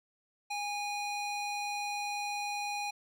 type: tone with band-pass filter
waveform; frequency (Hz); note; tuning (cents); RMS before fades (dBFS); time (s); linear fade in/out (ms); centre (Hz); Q
square; 821; G#5; -20; -36; 0.5-2.91; 10; 3100; 0.53
effects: none